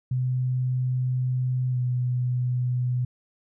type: tone with pitch glide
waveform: sine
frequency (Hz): 127.2 to 124.65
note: C3 to B2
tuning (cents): -48 to +16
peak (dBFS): -22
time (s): 0.11-3.05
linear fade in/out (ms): 5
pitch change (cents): -36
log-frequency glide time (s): 1.71-1.77
effects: none